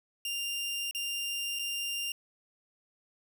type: tone with dropouts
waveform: sawtooth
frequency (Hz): 2794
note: F7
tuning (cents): 0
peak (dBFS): -29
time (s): 0.25-2.12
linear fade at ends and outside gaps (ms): 2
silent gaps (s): 0.911-0.948 / 1.589-1.593
effects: none